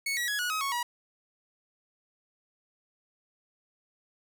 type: tone with pitch steps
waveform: sawtooth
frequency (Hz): 2211 / 1924.8 / 1675.6 / 1458.7 / 1269.9 / 1105.5 / 962.4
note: C#7 / B6 / G#6 / F#6 / D#6 / C#6 / B5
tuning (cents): -5 / -45 / +15 / -25 / +35 / -5 / -45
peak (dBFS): -25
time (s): 0.06-0.83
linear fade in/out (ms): 5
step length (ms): 110
effects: none